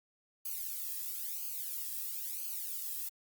violet noise with flanger, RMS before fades -39 dBFS, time 0.45-3.09 s, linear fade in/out 5 ms, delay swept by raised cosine 0.54 to 1.39 ms, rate 1 Hz, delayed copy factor -0.95, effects Opus 48 kbps

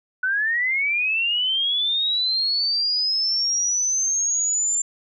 sine linear sweep, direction up, 1480 to 7270 Hz, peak -19 dBFS, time 0.23-4.82 s, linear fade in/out 5 ms, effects none

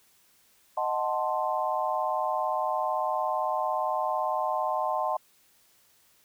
sine chord, D# diminished seventh, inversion none, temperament equal, 622.3 / 740 / 880 / 1046.5 Hz, D#5 / F#5 / A5 / C6, 0 / 0 / 0 / 0 cents, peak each -31 dBFS, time 0.77-5.17 s, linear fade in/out 5 ms, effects white hiss -63 dBFS RMS until 6.24 s

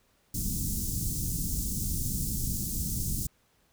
pink band-stop noise, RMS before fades -31 dBFS, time 0.34-3.27 s, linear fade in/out 5 ms, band 240 to 6200 Hz, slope 24 dB/octave, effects pink hiss -68 dBFS RMS until 3.72 s

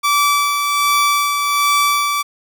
sawtooth tone with tremolo, 1157 Hz, D6, 26 cents flat, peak -8 dBFS, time 0.03-2.23 s, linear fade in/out 20 ms, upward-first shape sine, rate 1.3 Hz, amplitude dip 40%, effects none

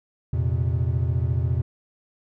triangle chord, F suspended fourth, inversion none, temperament equal with one note detuned, 85.17 / 116.54 / 130.81 Hz, F2 / Bb2 / C3, -43 / 0 / 0 cents, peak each -22 / -23 / -24 dBFS, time 0.33-1.62 s, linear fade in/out 5 ms, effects none

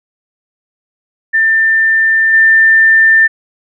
sine tone with level steps, 1790 Hz, A6, 29 cents sharp, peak -7 / -4 dBFS, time 1.33-3.28 s, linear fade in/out 20 ms, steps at 2.33 s, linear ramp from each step 10 ms, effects none

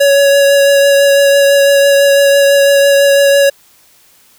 square tone with vibrato, 560 Hz, C#5, 18 cents sharp, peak -6 dBFS, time 0-3.5 s, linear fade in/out 10 ms, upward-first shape triangle, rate 6 Hz, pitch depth 15 cents each way, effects white hiss -47 dBFS RMS until 4.38 s

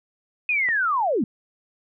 sine linear sweep, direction down, 2532 to 185 Hz, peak -19 dBFS, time 0.49-1.24 s, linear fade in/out 2 ms
click, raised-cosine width 0.5 ms, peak -20 dBFS, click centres 0.688 s
effects none

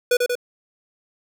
square tone with echo, 490 Hz, B4, 14 cents flat, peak -15 dBFS, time 0.11-0.17 s, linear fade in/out 5 ms, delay 92 ms, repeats 2, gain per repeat -3 dB, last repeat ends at 0.354 s, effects none

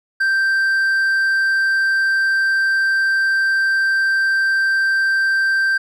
sine tone with hard clipping, 1568 Hz, G6, in tune, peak -15 dBFS, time 0.2-5.78 s, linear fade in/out 10 ms, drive 3 dB, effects none

